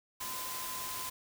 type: tone in noise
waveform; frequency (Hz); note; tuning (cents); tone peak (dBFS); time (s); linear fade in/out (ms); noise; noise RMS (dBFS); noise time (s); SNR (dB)
sine; 1024; C6; -38; -43; 0.2-1.1; 10; white; -40; 0.2-1.1; -6
effects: none